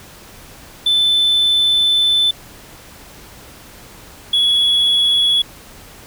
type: tone pair in turn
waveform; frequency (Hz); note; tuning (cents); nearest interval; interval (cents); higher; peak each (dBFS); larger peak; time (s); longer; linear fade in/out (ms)
triangle; 3520 / 3371; A7 / G#7; 0 / +25; minor second; 75; first; -9; neither; 0.86-2.31 / 4.33-5.42; first; 5
effects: tanh soft clip ceiling -6 dBFS + pink hiss -40 dBFS RMS until 6.06 s